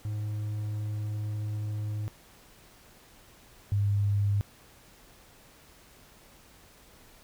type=tone pair in turn; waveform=triangle / sine; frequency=105.8 / 101.28 Hz; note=G#2 / G#2; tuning=+33 / -43 cents; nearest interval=minor second; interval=76 cents; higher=first; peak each=-28 / -23 dBFS; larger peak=second; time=0.05-2.08 / 3.72-4.41 s; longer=first; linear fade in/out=0 ms; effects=pink hiss -56 dBFS RMS until 7.23 s